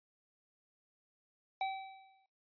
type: tone with exponential decay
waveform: square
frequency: 770 Hz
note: G5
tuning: 31 cents flat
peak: -32 dBFS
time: 1.61-2.26 s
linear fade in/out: 2 ms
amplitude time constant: 140 ms
effects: noise-tail reverb RT60 0.2 s tail -20 dB re dry + resampled to 11025 Hz